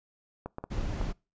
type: clicks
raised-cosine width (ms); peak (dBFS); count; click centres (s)
1; -22; 4; 0.46 / 0.584 / 0.64 / 1.013
type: noise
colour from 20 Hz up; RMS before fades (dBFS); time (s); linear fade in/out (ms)
brown; -32; 0.7-1.13; 20
effects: noise-tail reverb RT60 0.3 s tail -25 dB re dry + resampled to 16000 Hz